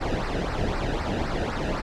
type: noise with flanger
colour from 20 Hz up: brown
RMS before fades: -27 dBFS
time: 0-1.82 s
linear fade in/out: 20 ms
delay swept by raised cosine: 0.29 to 0.94 ms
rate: 3.9 Hz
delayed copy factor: -0.7
effects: low-pass 5000 Hz 12 dB/octave